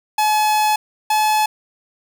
45% pulse tone pair in turn, 853 / 857.4 Hz, G#5 / A5, +46 / -45 cents, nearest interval unison, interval 9 cents, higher second, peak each -14 / -14 dBFS, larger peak neither, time 0.18-0.76 / 1.1-1.46 s, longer first, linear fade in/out 5 ms, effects 9-bit

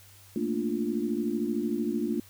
sine chord, Bb major seventh, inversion third, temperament equal, 220 / 233.1 / 293.7 / 349.2 Hz, A3 / Bb3 / D4 / F4, 0 / 0 / 0 / 0 cents, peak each -32 dBFS, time 0.36-2.2 s, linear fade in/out 2 ms, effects added 97 Hz sine -55 dBFS peak until 2.29 s + white hiss -55 dBFS RMS until 2.29 s

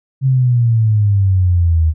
sine exponential sweep, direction down, 135.4 to 77.7 Hz, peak -9 dBFS, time 0.21-1.94 s, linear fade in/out 50 ms, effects none

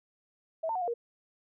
sine tone with pitch steps, 647 / 901 / 737 / 702 / 471.5 Hz, E5 / A5 / F#5 / F5 / A#4, -32 / +41 / -7 / +9 / +20 cents, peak -29 dBFS, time 0.63-0.94 s, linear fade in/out 10 ms, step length 62 ms, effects none

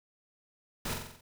pink noise with echo, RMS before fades -35 dBFS, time 0.85-0.94 s, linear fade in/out 5 ms, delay 45 ms, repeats 6, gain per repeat -4 dB, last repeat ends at 1.21 s, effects none

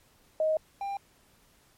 sine / triangle tone pair in turn, 627 / 795.5 Hz, D#5 / G5, +13 / +25 cents, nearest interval major third, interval 412 cents, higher second, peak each -23 / -29 dBFS, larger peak first, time 0.4-0.57 / 0.81-0.97 s, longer first, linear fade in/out 2 ms, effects pink hiss -63 dBFS RMS until 1.77 s + MP3 64 kbps

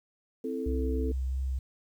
sine chord, A minor, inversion first, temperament equal, 261.6 / 329.6 / 440 Hz, C4 / E4 / A4, 0 / 0 / 0 cents, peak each -34 / -38 / -34 dBFS, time 0.44-1.12 s, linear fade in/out 5 ms
sine tone with vibrato, 65.41 Hz, C2, in tune, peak -28 dBFS, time 0.66-1.59 s, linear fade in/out 5 ms, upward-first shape triangle, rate 3 Hz, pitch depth 24 cents each way
effects 10-bit

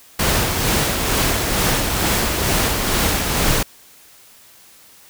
pink noise with tremolo, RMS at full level -17 dBFS, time 0.19-3.63 s, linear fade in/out 5 ms, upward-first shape sine, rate 2.2 Hz, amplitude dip 35%, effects white hiss -47 dBFS RMS until 5.09 s

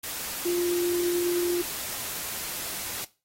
sine tone in noise, 350 Hz, F4, 4 cents sharp, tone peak -23 dBFS, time 0.45-1.62 s, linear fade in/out 10 ms, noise white, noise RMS -34 dBFS, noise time 0.03-3.05 s, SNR +8 dB, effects noise-tail reverb RT60 0.3 s tail -18 dB re dry + AAC 48 kbps

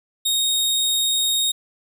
sawtooth tone, 3729 Hz, A#7, in tune, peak -15 dBFS, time 0.25-1.52 s, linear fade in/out 10 ms, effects none

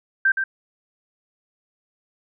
sine tone with echo, 1568 Hz, G6, in tune, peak -14 dBFS, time 0.25-0.32 s, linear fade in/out 5 ms, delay 120 ms, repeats 1, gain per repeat -6 dB, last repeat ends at 0.44 s, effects none

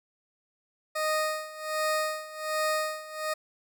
20% pulse tone with tremolo, 620 Hz, D#5, 6 cents flat, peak -20 dBFS, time 0.95-3.34 s, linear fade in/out 10 ms, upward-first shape sine, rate 1.3 Hz, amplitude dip 85%, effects none

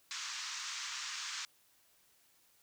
white band-pass noise, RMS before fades -42 dBFS, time 0.11-1.45 s, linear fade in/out 0 ms, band 1000 to 7000 Hz, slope 48 dB/octave, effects white hiss -69 dBFS RMS until 2.62 s

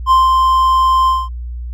triangle tone with ADSR envelope, 1045 Hz, C6, 2 cents flat, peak -4 dBFS, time 0.06-1.29 s, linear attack 51 ms, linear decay 170 ms, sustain -3 dB, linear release 210 ms, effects added 60 Hz sine -22 dBFS peak until 1.73 s

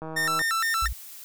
click train, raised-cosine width 1 ms, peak -23 dBFS, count 64, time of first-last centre 0.02-0.416 s, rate 159 Hz
45% pulse tone with vibrato, 1557 Hz, G6, 12 cents flat, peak -23 dBFS, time 0.16-0.88 s, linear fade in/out 10 ms, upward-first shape square, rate 4.3 Hz, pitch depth 270 cents each way
blue noise, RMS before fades -43 dBFS, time 0.6-1.24 s, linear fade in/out 0 ms
sine tone, 58.27 Hz, A#1, in tune, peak -27 dBFS, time 0.82-0.93 s, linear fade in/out 5 ms
effects none

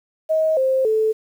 sine tone with pitch steps, 633 / 526.2 / 437.4 Hz, D#5 / C5 / A4, +30 / +10 / -10 cents, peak -15 dBFS, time 0.29-1.13 s, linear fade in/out 20 ms, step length 280 ms, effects 8-bit

